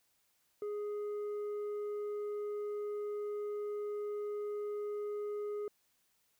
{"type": "tone with tanh clipping", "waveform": "triangle", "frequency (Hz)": 415.3, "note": "G#4", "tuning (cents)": 0, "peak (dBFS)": -37, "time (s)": [0.62, 5.68], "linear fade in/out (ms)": 2, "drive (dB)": 9, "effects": ["white hiss -75 dBFS RMS until 6.39 s"]}